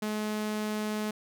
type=tone; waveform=sawtooth; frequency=213 Hz; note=G#3; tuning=44 cents sharp; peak=-26 dBFS; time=0.02-1.11 s; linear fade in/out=5 ms; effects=none